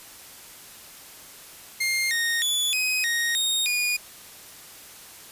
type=tone with pitch steps; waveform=sawtooth; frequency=2119 / 1856 / 3449 / 2518 / 1869 / 3717 / 2447 Hz; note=C7 / A#6 / A7 / D#7 / A#6 / A#7 / D#7; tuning=+21 / -8 / -35 / +20 / +4 / -6 / -29 cents; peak=-19 dBFS; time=1.8-3.97 s; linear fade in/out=10 ms; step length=310 ms; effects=white hiss -45 dBFS RMS until 5.31 s + resampled to 32000 Hz